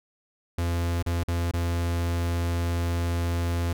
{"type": "tone with dropouts", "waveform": "45% pulse", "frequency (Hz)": 85.6, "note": "F2", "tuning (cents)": -34, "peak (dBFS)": -24, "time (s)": [0.58, 3.73], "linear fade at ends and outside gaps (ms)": 5, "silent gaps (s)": [[1.026, 1.062], [1.235, 1.281], [1.513, 1.536]], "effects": []}